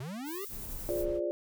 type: linear sweep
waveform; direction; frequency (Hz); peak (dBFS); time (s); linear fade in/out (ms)
square; up; 116.54 to 414.3; -38; 0-0.45; 5
type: noise with tremolo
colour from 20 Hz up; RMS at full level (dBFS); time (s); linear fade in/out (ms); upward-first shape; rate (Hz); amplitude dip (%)
violet; -42; 0.24-1.06; 50; triangle; 11; 25
type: noise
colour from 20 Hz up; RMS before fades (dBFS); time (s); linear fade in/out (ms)
brown; -42; 0.48-1.21; 50
type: chord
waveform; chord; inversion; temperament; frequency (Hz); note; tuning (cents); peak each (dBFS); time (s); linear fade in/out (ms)
sine; D half-diminished seventh; first; equal with one note detuned; 349.2 / 415.3 / 527.2 / 587.3; F4 / Ab4 / C5 / D5; 0 / 0 / +13 / 0; -33 / -39 / -39 / -33; 0.89-1.31; 0
effects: none